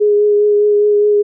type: tone with vibrato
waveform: sine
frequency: 415.3 Hz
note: G#4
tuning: in tune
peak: -8 dBFS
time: 0-1.23 s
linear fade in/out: 20 ms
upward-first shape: triangle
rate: 4.9 Hz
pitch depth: 17 cents each way
effects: none